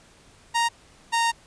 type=tone pair in turn; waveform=sawtooth; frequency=932.3 / 925.9 Hz; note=A#5 / A#5; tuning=0 / -12 cents; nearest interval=unison; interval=12 cents; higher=first; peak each=-16 dBFS; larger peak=neither; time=0.54-0.69 / 1.12-1.32 s; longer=second; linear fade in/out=20 ms; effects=pink hiss -54 dBFS RMS until 1.46 s + resampled to 22050 Hz